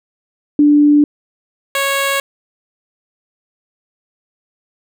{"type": "tone pair in turn", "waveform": ["sine", "10% pulse"], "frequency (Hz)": [293.7, 552], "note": ["D4", "C#5"], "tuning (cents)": [0, -7], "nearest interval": "major seventh", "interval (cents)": 1093, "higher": "second", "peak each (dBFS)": -6, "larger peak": "neither", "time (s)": [[0.59, 1.04], [1.75, 2.2]], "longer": "neither", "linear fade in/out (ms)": 2, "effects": []}